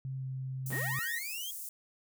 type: tone with pitch glide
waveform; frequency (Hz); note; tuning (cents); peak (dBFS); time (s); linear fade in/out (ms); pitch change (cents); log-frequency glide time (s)
sine; 132.7 to 131.33; C3 to C3; +25 to +7; -35; 0.05-0.99; 0; -18; 0.17-0.24
type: high-pass noise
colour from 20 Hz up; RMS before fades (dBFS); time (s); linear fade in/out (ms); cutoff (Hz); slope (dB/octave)
white; -42; 0.66-1.69; 2; 7100; 24
type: linear sweep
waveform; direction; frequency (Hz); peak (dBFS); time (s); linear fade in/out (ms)
sawtooth; up; 103.83 to 3322; -36; 0.7-1.51; 5
type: tone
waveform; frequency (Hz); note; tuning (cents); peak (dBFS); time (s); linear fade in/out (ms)
sine; 1864.7; A#6; 0; -34; 0.72-1.19; 10
effects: none